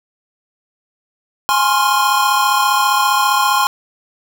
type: chord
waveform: square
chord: Db major seventh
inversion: second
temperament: equal with one note detuned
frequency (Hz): 830.6 / 1046.5 / 1081.5 / 1396.9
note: Ab5 / C6 / Db6 / F6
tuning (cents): 0 / 0 / -43 / 0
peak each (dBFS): -18 / -16 / -21 / -21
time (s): 1.49-3.67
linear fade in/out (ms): 0
effects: none